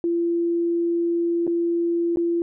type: tone with dropouts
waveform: sine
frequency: 340.6 Hz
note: F4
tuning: 43 cents flat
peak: -19 dBFS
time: 0.04-2.42 s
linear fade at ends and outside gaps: 1 ms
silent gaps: 1.468-1.476 / 2.16-2.171 s
effects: none